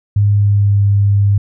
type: tone with pitch glide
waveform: sine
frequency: 102.4 to 100.82 Hz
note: G#2 to G2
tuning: -24 to +49 cents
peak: -8 dBFS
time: 0.16-1.38 s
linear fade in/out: 5 ms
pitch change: -27 cents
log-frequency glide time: 0.34-0.8 s
effects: none